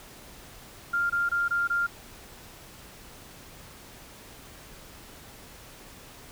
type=tone bursts; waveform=sine; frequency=1396.9 Hz; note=F6; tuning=in tune; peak=-23 dBFS; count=5; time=0.93-1.868 s; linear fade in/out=10 ms; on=170 ms; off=22 ms; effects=pink hiss -48 dBFS RMS until 6.31 s